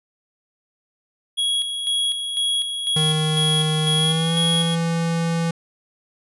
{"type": "tone with tremolo", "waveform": "square", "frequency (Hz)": 3322, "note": "G#7", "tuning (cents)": 0, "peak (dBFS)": -19, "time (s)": [1.37, 4.76], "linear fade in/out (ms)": 20, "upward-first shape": "square", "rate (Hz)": 2, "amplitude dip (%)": 50}
{"type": "tone with pitch glide", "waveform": "square", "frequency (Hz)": [155.56, 166.73], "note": ["D#3", "E3"], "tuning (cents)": [0, 20], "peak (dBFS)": -20, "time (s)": [2.96, 5.51], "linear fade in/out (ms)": 5, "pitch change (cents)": 120, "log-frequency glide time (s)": [3.94, 4.36]}
{"effects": ["resampled to 24000 Hz"]}